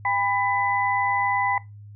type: tone cluster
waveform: sine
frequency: 803 / 995 / 2000 Hz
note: G5 / B5 / B6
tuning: +41 / +13 / +21 cents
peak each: -25 dBFS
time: 0.05-1.58 s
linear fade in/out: 2 ms
effects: noise-tail reverb RT60 0.2 s tail -19 dB re dry + added 103 Hz sine -40 dBFS peak until 1.95 s